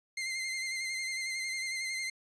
sawtooth tone with vibrato, 2093 Hz, C7, in tune, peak -30 dBFS, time 0.17-2.1 s, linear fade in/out 5 ms, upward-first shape sine, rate 11 Hz, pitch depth 30 cents each way, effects resampled to 22050 Hz

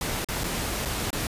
pink noise with dropouts, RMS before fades -29 dBFS, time 0.01-1.27 s, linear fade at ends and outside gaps 2 ms, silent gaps 0.246-0.286 / 0.436-0.44 / 0.852-0.856 / 1.105-1.129 s, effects resampled to 32000 Hz

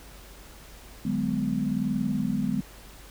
sine chord, G# half-diminished seventh, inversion second, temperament just, 149.51 / 186.89 / 207.7 / 249.2 Hz, D3 / F#3 / G#3 / B3, +31 / +18 / 0 / +16 cents, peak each -33 / -31 / -28 / -29 dBFS, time 1.05-2.61 s, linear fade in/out 5 ms, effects added 49 Hz sine -48 dBFS peak until 3.1 s + pink hiss -49 dBFS RMS until 3.1 s

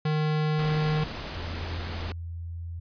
square tone, 153.6 Hz, D#3, 22 cents flat, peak -24 dBFS, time 0.05-1.04 s, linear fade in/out 5 ms
pink noise, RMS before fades -36 dBFS, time 0.59-2.12 s, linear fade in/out 2 ms
sine tone with pitch glide, 84.1 to 84.64 Hz, E2 to E2, +35 to +46 cents, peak -33 dBFS, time 1.36-2.8 s, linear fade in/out 10 ms, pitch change +11 cents, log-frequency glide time 1.94-2.64 s
effects resampled to 11025 Hz

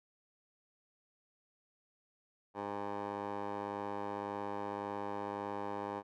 15% pulse tone with band-pass filter, 101.8 Hz, G#2, 34 cents flat, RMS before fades -40 dBFS, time 2.54-6.03 s, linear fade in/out 50 ms, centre 730 Hz, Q 3.6, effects none

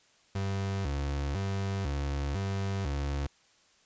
35% pulse tone with vibrato, 83.1 Hz, E2, 15 cents sharp, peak -28 dBFS, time 0.35-3.27 s, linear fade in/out 5 ms, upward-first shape square, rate 1 Hz, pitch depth 280 cents each way, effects white hiss -64 dBFS RMS until 3.85 s + resampled to 16000 Hz

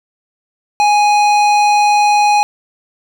sine tone with hard clipping, 830.6 Hz, G#5, in tune, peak -10 dBFS, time 0.8-2.43 s, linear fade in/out 0 ms, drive 14 dB, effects none

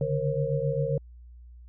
sine tone cluster, 140.3 / 147.8 / 469.2 / 538 Hz, C#3 / D3 / A#4 / C5, +21 / +11 / +11 / +48 cents, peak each -30 dBFS, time 0.01-0.98 s, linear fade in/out 2 ms, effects added 60 Hz sine -45 dBFS peak until 1.68 s

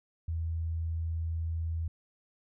sine tone, 82 Hz, E2, 9 cents flat, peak -30 dBFS, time 0.28-1.88 s, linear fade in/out 5 ms, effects none

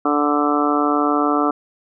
harmonic tone, 146.8 Hz, D3, in tune, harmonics 2 / 3 / 4 / 5 / 6 / 7 / 8 / 9, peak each -19 / -24 / -27 / -23 / -31 / -28 / -22 / -23 dBFS, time 0.05-1.51 s, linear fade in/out 5 ms, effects none

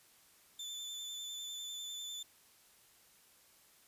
30% pulse tone with vibrato, 3520 Hz, A7, in tune, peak -39 dBFS, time 0.59-2.23 s, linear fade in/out 5 ms, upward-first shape square, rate 10 Hz, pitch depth 18 cents each way, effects white hiss -65 dBFS RMS until 3.87 s + resampled to 32000 Hz

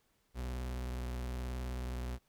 40% pulse tone with vibrato, 62.1 Hz, B1, 10 cents sharp, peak -36 dBFS, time 0.34-2.19 s, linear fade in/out 50 ms, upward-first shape sine, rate 19 Hz, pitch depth 67 cents each way, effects pink hiss -75 dBFS RMS until 2.28 s

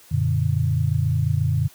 sine chord, Gb augmented, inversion none, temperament equal with one note detuned, 92.5 / 118.44 / 146.83 Hz, Gb2 / Bb2 / D3, 0 / +28 / 0 cents, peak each -22 dBFS, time 0.11-1.68 s, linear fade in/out 10 ms, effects white hiss -50 dBFS RMS until 1.74 s + high-pass 60 Hz 12 dB/octave

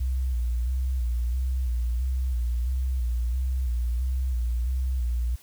sine tone with vibrato, 61.8 Hz, B1, 2 cents sharp, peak -23 dBFS, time 0-5.36 s, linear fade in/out 10 ms, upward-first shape square, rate 1.5 Hz, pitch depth 65 cents each way, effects white hiss -54 dBFS RMS until 5.42 s

